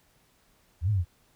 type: exponential two-way sweep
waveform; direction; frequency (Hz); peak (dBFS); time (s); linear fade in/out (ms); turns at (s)
sine; up then down; 73.42 to 110 to 81; -22; 0.81-1.05; 50; 0.9
effects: pink hiss -65 dBFS RMS until 1.35 s